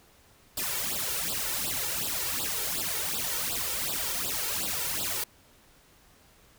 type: noise with flanger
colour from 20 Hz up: white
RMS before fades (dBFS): -31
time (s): 0.57-5.24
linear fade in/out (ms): 5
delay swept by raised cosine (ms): 0.23 to 2.23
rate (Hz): 2.7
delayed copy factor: +0.95
effects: pink hiss -59 dBFS RMS until 6.58 s